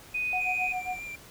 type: tone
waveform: sine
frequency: 2490 Hz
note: D#7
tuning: 1 cent sharp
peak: -27 dBFS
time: 0.14-0.73 s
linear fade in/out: 10 ms
type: tone with tremolo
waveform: sine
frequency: 735 Hz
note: F#5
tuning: 12 cents flat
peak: -28 dBFS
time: 0.33-0.99 s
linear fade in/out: 0 ms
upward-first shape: sine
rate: 7.4 Hz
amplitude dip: 95%
type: tone with vibrato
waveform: triangle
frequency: 2373 Hz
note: D7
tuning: 17 cents sharp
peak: -35 dBFS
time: 0.4-1.16 s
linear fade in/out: 10 ms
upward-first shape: triangle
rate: 6.6 Hz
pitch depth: 18 cents each way
effects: pink hiss -50 dBFS RMS until 1.3 s